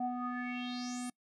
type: tone with low-pass filter sweep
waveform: square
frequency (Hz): 246.9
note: B3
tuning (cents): 0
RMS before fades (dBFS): -38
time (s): 0-1.1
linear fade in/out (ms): 5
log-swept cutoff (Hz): 670 to 9900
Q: 5.9
effects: noise-tail reverb RT60 0.1 s tail -25 dB re dry